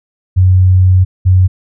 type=tone pair in turn; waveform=sine; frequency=92.5 / 92.5 Hz; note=F#2 / F#2; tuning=0 / 0 cents; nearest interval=unison; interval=0 cents; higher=neither; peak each=-4 dBFS; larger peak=neither; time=0.36-1.05 / 1.25-1.48 s; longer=first; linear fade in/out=20 ms; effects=none